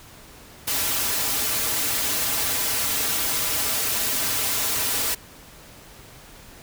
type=noise with comb filter; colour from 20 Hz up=white; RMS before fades=-24 dBFS; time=0.67-5.15 s; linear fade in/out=10 ms; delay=5.5 ms; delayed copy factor=-0.95; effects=pink hiss -46 dBFS RMS until 6.62 s